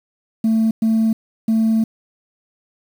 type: tone bursts at uneven times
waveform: sine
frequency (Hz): 222.6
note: A3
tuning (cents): +20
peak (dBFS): -11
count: 3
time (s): 0.44-0.71 / 0.82-1.13 / 1.48-1.84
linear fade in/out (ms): 5
effects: tanh soft clip ceiling -11 dBFS + 7-bit